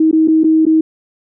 sine tone with dropouts, 317.4 Hz, D#4, 35 cents sharp, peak -7 dBFS, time 0-0.81 s, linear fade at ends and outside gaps 5 ms, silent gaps 0.113-0.128 / 0.276-0.282 / 0.435-0.442 / 0.654-0.665 s, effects none

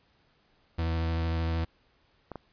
40% pulse tone with vibrato, 82.2 Hz, E2, 4 cents flat, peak -26 dBFS, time 0.78-1.65 s, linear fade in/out 10 ms, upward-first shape sine, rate 13 Hz, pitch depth 18 cents each way
clicks, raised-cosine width 1 ms, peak -24 dBFS, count 2, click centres 2.317 / 2.357 s
effects pink hiss -67 dBFS RMS until 2.52 s + resampled to 11025 Hz

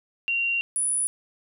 sine tone pair in turn, 2759 / 9832 Hz, F7 / D#9, -22 / -22 cents, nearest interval octave + minor seventh, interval 2200 cents, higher second, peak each -22 dBFS, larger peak neither, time 0.28-0.61 / 0.76-1.07 s, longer first, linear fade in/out 0 ms, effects none

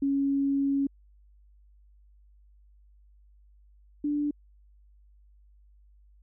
sine tone pair in turn, 277.2 / 292.9 Hz, C#4 / D4, 0 / -5 cents, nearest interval minor second, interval 95 cents, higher second, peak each -23 / -25 dBFS, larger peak first, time 0.02-0.87 / 4.04-4.31 s, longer first, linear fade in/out 5 ms, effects added 50 Hz sine -55 dBFS peak until 6.22 s

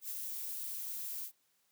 violet noise with ADSR envelope, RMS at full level -39 dBFS, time 0.01-1.32 s, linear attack 92 ms, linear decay 13 ms, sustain -2 dB, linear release 82 ms, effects white hiss -75 dBFS RMS until 1.71 s + high-pass 100 Hz 12 dB/octave

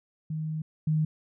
sine tone pair in turn, 156.5 / 155.42 Hz, D#3 / D#3, +10 / -2 cents, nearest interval unison, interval 12 cents, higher first, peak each -29 / -22 dBFS, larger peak second, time 0.3-0.62 / 0.87-1.05 s, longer first, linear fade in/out 5 ms, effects none

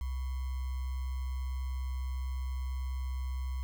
sine tone with sample-and-hold, 64.6 Hz, C2, 21 cents flat, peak -32 dBFS, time 0.01-3.63 s, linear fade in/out 0 ms, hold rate 1050 Hz, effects none

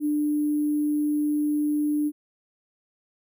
sine tone with sample-and-hold, 297.3 Hz, D4, 21 cents sharp, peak -21 dBFS, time 0-2.12 s, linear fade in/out 50 ms, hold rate 11025 Hz, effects none

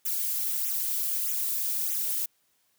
violet noise with flanger, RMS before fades -29 dBFS, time 0.05-2.26 s, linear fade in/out 10 ms, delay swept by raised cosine 0.21 to 3.61 ms, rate 1.6 Hz, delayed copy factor -0.95, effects white hiss -70 dBFS RMS until 2.78 s + high-pass 80 Hz 12 dB/octave

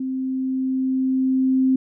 sine tone with level ramp, 261.6 Hz, C4, in tune, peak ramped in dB -23 to -14 dBFS, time 0-1.76 s, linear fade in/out 5 ms, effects none

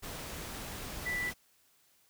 sine tone in noise, 1975.5 Hz, B6, in tune, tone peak -32 dBFS, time 1.05-1.31 s, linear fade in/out 20 ms, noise pink, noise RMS -42 dBFS, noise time 0.02-1.34 s, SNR +7 dB, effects white hiss -68 dBFS RMS until 2.09 s

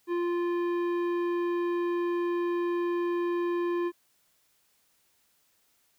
sine tone with tanh clipping, 347.7 Hz, F4, 8 cents flat, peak -28 dBFS, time 0.07-3.92 s, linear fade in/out 50 ms, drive 13 dB, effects white hiss -69 dBFS RMS until 5.98 s

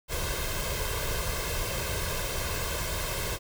pink noise with comb filter, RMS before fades -31 dBFS, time 0.08-3.39 s, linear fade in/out 50 ms, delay 1.9 ms, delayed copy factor +0.7, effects none

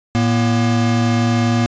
square tone pair together, 112.9 / 237.9 Hz, A2 / A#3, +45 / +35 cents, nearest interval octave + minor second, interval 1290 cents, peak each -17 dBFS, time 0.15-1.66 s, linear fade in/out 0 ms, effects resampled to 16000 Hz

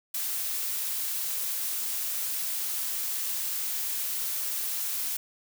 blue noise, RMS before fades -31 dBFS, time 0.14-5.17 s, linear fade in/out 5 ms, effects none

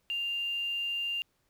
sine tone with quantisation, 2794 Hz, F7, in tune, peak -30 dBFS, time 0.1-1.22 s, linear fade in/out 0 ms, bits 9, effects pink hiss -74 dBFS RMS until 1.49 s

